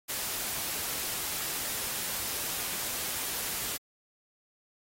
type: noise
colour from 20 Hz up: white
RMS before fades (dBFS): -34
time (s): 0.08-3.78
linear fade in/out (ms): 20
effects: AAC 48 kbps